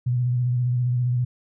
sine tone with vibrato, 123.47 Hz, B2, in tune, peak -19 dBFS, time 0.06-1.25 s, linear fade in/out 10 ms, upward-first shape square, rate 15 Hz, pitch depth 29 cents each way, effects none

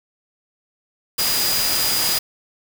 sine tone in noise, 4909 Hz, D#8, 24 cents flat, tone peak -22 dBFS, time 1.18-2.19 s, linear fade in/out 10 ms, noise white, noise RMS -21 dBFS, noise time 1.18-2.19 s, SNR -4 dB, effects none

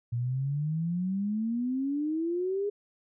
sine exponential sweep, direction up, 116.54 to 415.3 Hz, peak -27 dBFS, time 0.12-2.7 s, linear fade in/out 10 ms, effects none

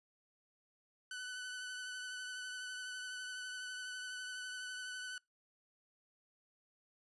sawtooth tone with vibrato, 1500 Hz, F#6, 23 cents sharp, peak -39 dBFS, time 1.11-5.18 s, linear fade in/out 2 ms, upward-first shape triangle, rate 12 Hz, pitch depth 24 cents each way, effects noise-tail reverb RT60 0.2 s tail -26 dB re dry + resampled to 24000 Hz

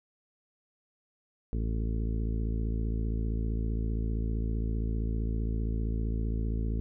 harmonic tone, 55.3 Hz, A1, 9 cents sharp, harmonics 1 / 2 / 3 / 4 / 5 / 6 / 7 / 8, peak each -29 / -35 / -42 / -39 / -43 / -47 / -48 / -47 dBFS, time 1.53-6.8 s, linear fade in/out 0 ms, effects none

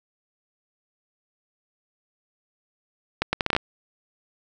accelerating click train, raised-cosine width 0.3 ms, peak -5 dBFS, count 8, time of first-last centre 3.22-3.565 s, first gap 110 ms, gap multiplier 0.71, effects none

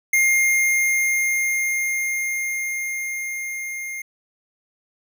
square tone with level ramp, 2121 Hz, C7, 23 cents sharp, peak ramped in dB -15 to -29 dBFS, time 0.13-4.02 s, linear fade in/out 5 ms, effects none

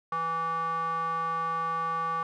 square tone with band-pass filter, 164.81 Hz, E3, in tune, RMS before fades -30 dBFS, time 0.12-2.23 s, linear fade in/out 2 ms, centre 1100 Hz, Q 8.6, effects none

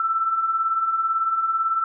sine beating tone pair, 1314 / 1332 Hz, E6 / E6, -6 / +18 cents, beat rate 18 Hz, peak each -28 / -20 dBFS, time 0-1.84 s, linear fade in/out 2 ms, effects none

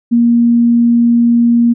sine tone, 235.9 Hz, A#3, 21 cents sharp, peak -6 dBFS, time 0.11-1.74 s, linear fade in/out 20 ms, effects none

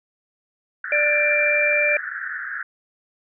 white band-pass noise, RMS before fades -30 dBFS, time 0.84-2.63 s, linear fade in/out 5 ms, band 1400 to 1800 Hz, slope 96 dB/octave
harmonic tone, 591 Hz, D5, 11 cents sharp, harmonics 1 / 3 / 4, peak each -22 / -25 / -18 dBFS, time 0.92-1.97 s, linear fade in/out 2 ms
effects none

